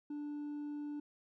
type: tone with hard clipping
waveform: sine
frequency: 293.7 Hz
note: D4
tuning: in tune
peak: -40 dBFS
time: 0.1-1 s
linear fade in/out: 5 ms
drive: 2 dB
effects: none